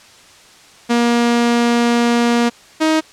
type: tone pair in turn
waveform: sawtooth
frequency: 237.1 / 315.1 Hz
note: A#3 / D#4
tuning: +30 / +22 cents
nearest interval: perfect fourth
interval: 492 cents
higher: second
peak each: -8 / -8 dBFS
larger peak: neither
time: 0.89-2.5 / 2.8-3.01 s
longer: first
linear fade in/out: 20 ms
effects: white hiss -44 dBFS RMS until 3.12 s + low-pass 7000 Hz 12 dB/octave